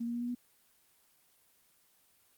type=tone with pitch steps; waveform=sine; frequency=233.7 / 236.3 / 238.9 / 241.5 / 244.2 Hz; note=A#3 / A#3 / A#3 / B3 / B3; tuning=+5 / +24 / +43 / -39 / -19 cents; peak=-33 dBFS; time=0-0.35 s; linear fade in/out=10 ms; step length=70 ms; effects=white hiss -68 dBFS RMS until 2.37 s + Opus 24 kbps

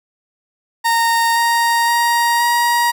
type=tone with pitch steps; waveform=30% pulse; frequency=924 / 932.6 / 941.2 / 950 Hz; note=A#5 / A#5 / A#5 / A#5; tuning=-16 / +1 / +16 / +33 cents; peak=-10 dBFS; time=0.84-2.92 s; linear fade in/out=20 ms; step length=520 ms; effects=none

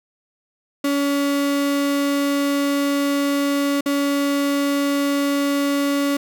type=tone with dropouts; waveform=35% pulse; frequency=282.6 Hz; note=C#4; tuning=34 cents sharp; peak=-16 dBFS; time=0.84-6.17 s; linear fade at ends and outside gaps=5 ms; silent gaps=3.809-3.859 s; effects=none

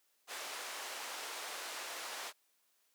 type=band-pass noise; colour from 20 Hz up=pink; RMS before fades=-44 dBFS; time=0.27-2.33 s; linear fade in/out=50 ms; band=640 to 10000 Hz; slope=12 dB/octave; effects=white hiss -75 dBFS RMS until 2.94 s + high-pass 300 Hz 12 dB/octave

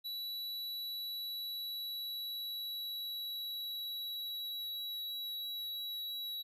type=tone with pitch glide; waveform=square; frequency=3935 to 3901 Hz; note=B7 to B7; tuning=-7 to -22 cents; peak=-39 dBFS; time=0.04-6.43 s; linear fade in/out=20 ms; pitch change=-15 cents; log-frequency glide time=0.54-4.67 s; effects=none

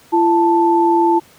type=tone pair together; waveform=sine; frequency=339.7 / 881 Hz; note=F4 / A5; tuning=-48 / +2 cents; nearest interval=octave + major third; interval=1650 cents; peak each=-13 dBFS; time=0.12-1.2 s; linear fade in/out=20 ms; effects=pink hiss -47 dBFS RMS until 1.38 s + high-pass 100 Hz 12 dB/octave

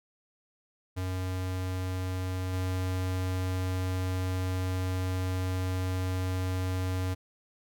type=tone with level steps; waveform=square; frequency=92.5 Hz; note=F#2; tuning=in tune; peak=-31 / -29 dBFS; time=0.96-7.15 s; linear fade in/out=20 ms; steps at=2.53 s; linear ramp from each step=5 ms; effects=none

